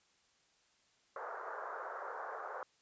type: band-pass noise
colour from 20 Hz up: white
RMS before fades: -44 dBFS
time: 1.16-2.63 s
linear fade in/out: 2 ms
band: 430 to 1500 Hz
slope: 48 dB/octave
effects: white hiss -72 dBFS RMS until 2.81 s + resampled to 16000 Hz